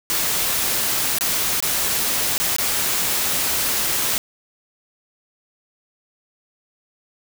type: noise with dropouts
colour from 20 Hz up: white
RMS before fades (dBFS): -21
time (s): 0.1-4.18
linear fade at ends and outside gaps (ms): 0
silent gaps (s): 1.185-1.209 / 1.603-1.625 / 2.38-2.4 / 2.564-2.584
effects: none